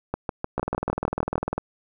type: two click trains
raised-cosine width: 1 ms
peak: -11 / -11 dBFS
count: 9 / 21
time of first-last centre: 0.14-1.356 / 0.58-1.58 s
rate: 6.58 / 20 Hz
effects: none